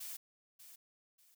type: noise with echo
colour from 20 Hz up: blue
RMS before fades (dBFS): -45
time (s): 0-0.17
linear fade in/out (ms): 10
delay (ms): 590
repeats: 2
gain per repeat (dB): -11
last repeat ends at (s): 1.35
effects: none